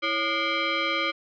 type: tone with frequency modulation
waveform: sine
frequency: 553 Hz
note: C#5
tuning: 4 cents flat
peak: -23 dBFS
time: 0.02-1.12 s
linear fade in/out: 20 ms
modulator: 883 Hz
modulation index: 3.2
effects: none